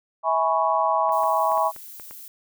sine chord, C# minor seventh, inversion first, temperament equal with one note detuned, 650.2 / 830.6 / 987.8 / 1108.7 Hz, E5 / G#5 / B5 / C#6, -24 / 0 / 0 / 0 cents, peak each -24 dBFS, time 0.23-1.72 s, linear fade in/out 50 ms
clicks, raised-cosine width 0.5 ms, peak -28 dBFS, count 7, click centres 1.093 / 1.235 / 1.518 / 1.576 / 1.763 / 1.998 / 2.11 s
violet noise, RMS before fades -41 dBFS, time 1.12-2.28 s, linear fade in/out 2 ms
effects none

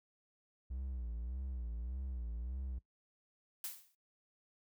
triangle tone with vibrato, 61.4 Hz, B1, 9 cents flat, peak -37 dBFS, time 0.7-2.79 s, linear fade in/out 10 ms, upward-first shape sine, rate 1.7 Hz, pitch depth 130 cents each way
blue noise with exponential decay, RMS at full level -39 dBFS, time 3.64-3.95 s, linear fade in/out 2 ms, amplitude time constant 66 ms
effects noise-tail reverb RT60 0.1 s tail -19 dB re dry

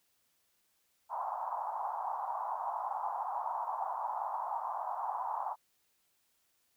white band-pass noise, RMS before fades -37 dBFS, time 1.09-5.56 s, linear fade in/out 50 ms, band 760 to 1000 Hz, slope 48 dB/octave, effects white hiss -75 dBFS RMS until 6.76 s

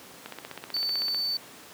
click train, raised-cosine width 0.3 ms, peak -21 dBFS, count 15, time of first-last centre 0.26-1.146 s, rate 15.8 Hz
triangle tone, 4530 Hz, C#8, 37 cents sharp, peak -25 dBFS, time 0.74-1.37 s, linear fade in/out 2 ms
effects pink hiss -47 dBFS RMS until 1.73 s + high-pass 200 Hz 12 dB/octave

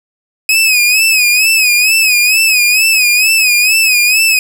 sawtooth tone with vibrato, 2532 Hz, D#7, 30 cents sharp, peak -4 dBFS, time 0.49-4.39 s, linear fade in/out 2 ms, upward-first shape sine, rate 2.2 Hz, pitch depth 87 cents each way, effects none

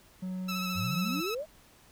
triangle tone with pitch glide, 185 to 181.09 Hz, F#3 to F#3, 0 to -37 cents, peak -31 dBFS, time 0.22-1.21 s, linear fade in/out 10 ms, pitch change -37 cents, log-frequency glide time 0.53-0.81 s
15% pulse tone with vibrato, 1306 Hz, E6, 17 cents flat, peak -27 dBFS, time 0.48-1.35 s, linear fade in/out 10 ms, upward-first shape sine, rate 14 Hz, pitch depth 32 cents each way
sine exponential sweep, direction up, 85.4 to 659.3 Hz, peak -32 dBFS, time 0.74-1.46 s, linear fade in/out 50 ms
effects pink hiss -59 dBFS RMS until 1.91 s

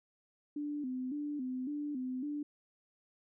sine tone with vibrato, 274 Hz, C#4, 20 cents flat, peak -35 dBFS, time 0.56-2.43 s, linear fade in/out 5 ms, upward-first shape square, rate 1.8 Hz, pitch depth 120 cents each way, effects none

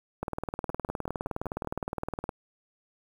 two click trains, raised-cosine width 1 ms, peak -17 / -24 dBFS, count 41 / 6, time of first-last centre 0.23-2.292 / 0.7-1.647 s, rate 19.4 / 5.28 Hz, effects 8-bit

